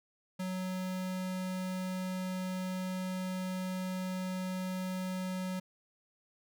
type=tone; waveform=square; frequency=185.3 Hz; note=F#3; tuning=3 cents sharp; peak=-35 dBFS; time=0.39-5.6 s; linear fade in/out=10 ms; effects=none